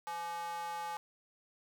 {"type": "tone with high-pass filter", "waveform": "square", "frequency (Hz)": 170, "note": "F3", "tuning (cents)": -46, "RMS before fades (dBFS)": -40, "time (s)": [0.07, 0.97], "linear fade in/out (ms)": 0, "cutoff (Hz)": 910, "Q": 5.4, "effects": []}